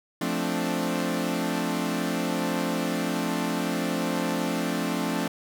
sawtooth chord, D minor seventh, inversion first, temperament equal, 174.61 / 220 / 261.6 / 293.7 Hz, F3 / A3 / C4 / D4, 0 / 0 / 0 / 0 cents, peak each -27 dBFS, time 0.21-5.28 s, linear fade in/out 5 ms, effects none

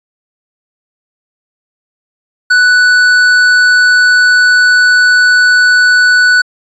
sine tone with hard clipping, 1485 Hz, F#6, 6 cents sharp, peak -6 dBFS, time 2.5-6.42 s, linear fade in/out 10 ms, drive 8 dB, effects resampled to 22050 Hz

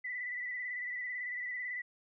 sine tone with vibrato, 1978 Hz, B6, 2 cents sharp, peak -36 dBFS, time 0.04-1.82 s, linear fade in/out 10 ms, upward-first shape square, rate 18 Hz, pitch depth 29 cents each way, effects none

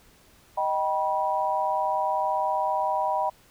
sine chord, Eb augmented, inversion none, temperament just, 622.3 / 777.8 / 972.3 Hz, Eb5 / G5 / B5, 0 / -14 / -27 cents, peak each -29 / -27 / -26 dBFS, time 0.57-3.3 s, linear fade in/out 10 ms, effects pink hiss -57 dBFS RMS until 3.5 s

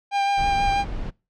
45% pulse tone with vibrato, 798 Hz, G5, 31 cents sharp, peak -19 dBFS, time 0.11-0.85 s, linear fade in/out 50 ms, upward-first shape sine, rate 6.2 Hz, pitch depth 12 cents each way
brown noise, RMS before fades -29 dBFS, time 0.37-1.11 s, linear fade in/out 20 ms
effects noise-tail reverb RT60 0.3 s tail -24 dB re dry + low-pass 4000 Hz 12 dB/octave

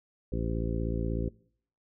harmonic tone, 56.4 Hz, A1, 44 cents sharp, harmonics 1 / 2 / 3 / 4 / 5 / 6 / 7 / 9, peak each -32 / -35 / -37 / -38 / -39 / -40 / -40 / -42 dBFS, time 0.32-1.29 s, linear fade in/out 5 ms, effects noise-tail reverb RT60 0.6 s tail -23 dB re dry

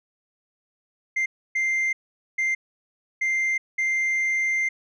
sine tone bursts at uneven times, 2093 Hz, C7, in tune, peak -18 dBFS, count 5, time 1.16-1.26 / 1.55-1.93 / 2.38-2.55 / 3.21-3.58 / 3.78-4.69 s, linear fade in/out 10 ms, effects tanh soft clip ceiling -20 dBFS

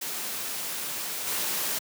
white noise with level steps, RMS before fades -33 / -29 dBFS, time 0.01-1.79 s, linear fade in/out 10 ms, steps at 1.27 s, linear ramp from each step 5 ms, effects high-pass 150 Hz 12 dB/octave

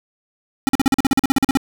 square tone bursts, 270 Hz, C#4, 45 cents flat, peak -12 dBFS, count 15, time 0.67-1.572 s, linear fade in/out 0 ms, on 20 ms, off 43 ms, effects none

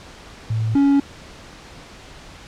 sine / triangle tone pair in turn, 110.9 / 279.9 Hz, A2 / C#4, +14 / +17 cents, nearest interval octave + major third, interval 1603 cents, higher second, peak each -18 / -10 dBFS, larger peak second, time 0.5-0.75 / 0.75-1 s, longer neither, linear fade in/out 5 ms, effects pink hiss -41 dBFS RMS until 2.47 s + low-pass 6000 Hz 12 dB/octave

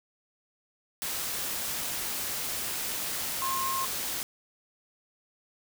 sine tone in noise, 1065 Hz, C6, 30 cents sharp, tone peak -29 dBFS, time 3.42-3.85 s, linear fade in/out 0 ms, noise white, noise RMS -33 dBFS, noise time 1.02-4.23 s, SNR +1 dB, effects none

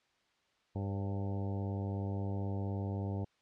harmonic tone with a mistuned harmonic, 99.1 Hz, G2, 19 cents sharp, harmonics 1 / 2 / 3 / 4 / 5 / 6 / 7 / 8 / 9, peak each -35 / -41 / -45 / -47 / -49 / -51 / -52 / -53 / -54 dBFS, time 0.75-3.25 s, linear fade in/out 10 ms, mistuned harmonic 6, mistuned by -45 cents, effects white hiss -73 dBFS RMS until 3.41 s + low-pass 4000 Hz 12 dB/octave

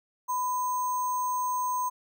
sine tone with sample-and-hold, 1000 Hz, B5, 21 cents sharp, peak -26 dBFS, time 0.28-1.9 s, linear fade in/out 20 ms, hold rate 7350 Hz, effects none

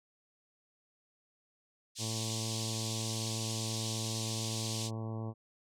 pink band-pass noise, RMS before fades -40 dBFS, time 1.95-4.91 s, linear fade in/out 50 ms, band 3400 to 8400 Hz, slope 24 dB/octave
harmonic tone, 111.4 Hz, A2, 22 cents sharp, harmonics 1 / 2 / 3 / 4 / 5 / 6 / 7 / 8 / 9 / 10, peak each -37 / -43 / -47 / -49 / -51 / -53 / -54 / -55 / -56 / -57 dBFS, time 1.98-5.34 s, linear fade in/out 50 ms
effects none

